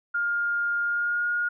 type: tone with pitch glide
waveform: sine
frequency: 1411 to 1430.7 Hz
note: F6 to F6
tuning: +17 to +41 cents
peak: -23 dBFS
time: 0.14-1.49 s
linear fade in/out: 10 ms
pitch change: +24 cents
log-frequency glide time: 0.83-1.27 s
effects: none